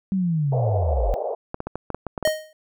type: linear sweep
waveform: sine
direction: down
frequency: 196.8 to 38.89 Hz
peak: -19 dBFS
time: 0.12-1.14 s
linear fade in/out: 0 ms
type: band-pass noise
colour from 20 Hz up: white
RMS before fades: -27 dBFS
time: 0.52-1.35 s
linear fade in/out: 5 ms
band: 460 to 720 Hz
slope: 48 dB/octave
type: clicks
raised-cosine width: 1 ms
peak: -14 dBFS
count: 10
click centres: 1.544 / 1.604 / 1.67 / 1.756 / 1.903 / 1.946 / 2.067 / 2.178 / 2.227 / 2.275 s
type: tone with exponential decay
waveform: square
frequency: 622.3 Hz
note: D#5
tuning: in tune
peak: -15 dBFS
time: 2.25-2.53 s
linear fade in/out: 2 ms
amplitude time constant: 60 ms
effects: none